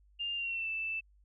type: tone with pitch glide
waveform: sine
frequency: 2803 to 2646 Hz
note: F7 to E7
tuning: +6 to +6 cents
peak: -33 dBFS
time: 0.19-1.01 s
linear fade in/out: 20 ms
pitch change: -100 cents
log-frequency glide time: 0.35-0.69 s
effects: added 50 Hz sine -61 dBFS peak until 1.24 s